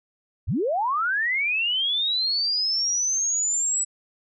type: linear sweep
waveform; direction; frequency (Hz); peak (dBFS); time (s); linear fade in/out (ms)
sine; up; 51.91 to 7902; -21; 0.47-3.85; 20
effects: none